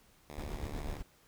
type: tone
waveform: 5% pulse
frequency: 73.42 Hz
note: D2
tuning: in tune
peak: -34 dBFS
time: 0.3-0.98 s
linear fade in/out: 0 ms
type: noise with tremolo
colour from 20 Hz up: brown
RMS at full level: -38 dBFS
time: 0.37-1.03 s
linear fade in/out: 20 ms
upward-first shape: sine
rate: 8 Hz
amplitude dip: 45%
effects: pink hiss -65 dBFS RMS until 1.27 s